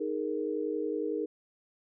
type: chord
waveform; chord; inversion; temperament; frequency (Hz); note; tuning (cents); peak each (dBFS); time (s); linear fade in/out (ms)
sine; D# suspended fourth; none; equal; 311.1 / 415.3 / 466.2; D#4 / G#4 / A#4; 0 / 0 / 0; -34; 0-1.26; 10
effects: none